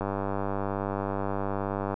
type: click train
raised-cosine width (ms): 1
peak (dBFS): -16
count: 192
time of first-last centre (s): 0.01-1.941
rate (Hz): 98.9
effects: none